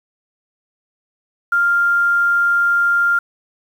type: tone with quantisation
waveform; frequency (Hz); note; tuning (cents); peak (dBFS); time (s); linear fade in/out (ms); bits
sine; 1396.9; F6; 0; -12; 1.52-3.19; 5; 7
effects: none